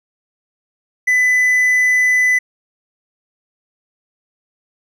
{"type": "tone", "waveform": "triangle", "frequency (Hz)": 2000, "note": "B6", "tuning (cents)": 21, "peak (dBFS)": -9, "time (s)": [1.07, 2.39], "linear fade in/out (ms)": 10, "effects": []}